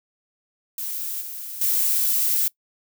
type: noise with level steps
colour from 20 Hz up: violet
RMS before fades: -29 / -34 / -21 dBFS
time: 0.78-2.48 s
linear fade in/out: 2 ms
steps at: 1.21 / 1.61 s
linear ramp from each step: 5 ms
effects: noise-tail reverb RT60 0.1 s tail -22 dB re dry